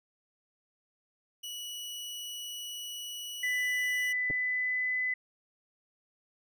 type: tone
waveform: sawtooth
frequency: 2937 Hz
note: F#7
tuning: 13 cents flat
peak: -35 dBFS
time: 1.43-4.13 s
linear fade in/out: 10 ms
type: tone with pitch glide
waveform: sine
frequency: 1994 to 2009 Hz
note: B6 to B6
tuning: +16 to +29 cents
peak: -28 dBFS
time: 3.43-5.14 s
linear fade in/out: 5 ms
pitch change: +13 cents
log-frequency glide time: 4.02-5 s
type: clicks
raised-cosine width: 2 ms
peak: -27 dBFS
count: 2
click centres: 4.301 / 4.308 s
effects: none